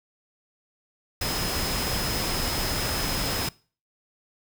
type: tone in noise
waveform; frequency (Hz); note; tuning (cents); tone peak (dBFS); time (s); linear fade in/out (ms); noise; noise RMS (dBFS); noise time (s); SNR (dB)
sine; 5100; D#8; +42; -32; 1.21-3.49; 5; pink; -28; 1.21-3.49; -7
effects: noise-tail reverb RT60 0.4 s tail -23 dB re dry